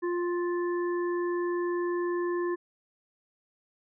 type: harmonic tone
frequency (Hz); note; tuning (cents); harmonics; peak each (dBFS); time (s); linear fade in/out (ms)
350.3; F4; +5; 1 / 3 / 5; -27 / -37 / -41; 0.02-2.56; 20
effects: none